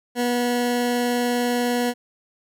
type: tone with vibrato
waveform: 20% pulse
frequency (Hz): 243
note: B3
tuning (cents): -28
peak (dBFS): -15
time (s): 0.15-1.94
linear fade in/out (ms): 50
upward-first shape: sine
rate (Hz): 20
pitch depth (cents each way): 10
effects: none